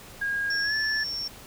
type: tone with pitch glide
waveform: sine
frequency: 1630 to 1736.9 Hz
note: G#6 to A6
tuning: -33 to -23 cents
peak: -25 dBFS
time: 0.21-1.04 s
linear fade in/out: 10 ms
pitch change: +110 cents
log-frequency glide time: 0.62-0.74 s
type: tone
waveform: sine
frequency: 5470 Hz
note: F8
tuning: 37 cents flat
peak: -29 dBFS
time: 0.5-1.28 s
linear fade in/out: 5 ms
effects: pink hiss -46 dBFS RMS until 1.46 s